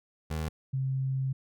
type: tone pair in turn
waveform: 25% pulse / sine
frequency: 78.6 / 132.99 Hz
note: D#2 / C3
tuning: +18 / +29 cents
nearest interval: major sixth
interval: 911 cents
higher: second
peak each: -27 dBFS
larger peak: neither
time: 0.3-0.49 / 0.73-1.33 s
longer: second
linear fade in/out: 10 ms
effects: none